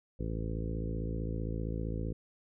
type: harmonic tone with a mistuned harmonic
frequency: 55.4 Hz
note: A1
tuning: 13 cents sharp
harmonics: 1 / 2 / 3 / 4 / 5 / 6 / 7 / 8 / 9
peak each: -36 / -39 / -40 / -45 / -44 / -46 / -48 / -47 / -47 dBFS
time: 0.19-2.13 s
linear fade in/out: 10 ms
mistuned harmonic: 1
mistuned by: +20 cents
effects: none